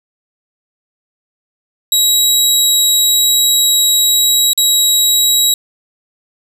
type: tone with dropouts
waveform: 20% pulse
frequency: 3857 Hz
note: B7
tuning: 42 cents flat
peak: -3 dBFS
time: 1.92-5.54 s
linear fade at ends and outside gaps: 2 ms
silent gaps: 4.533-4.576 s
effects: none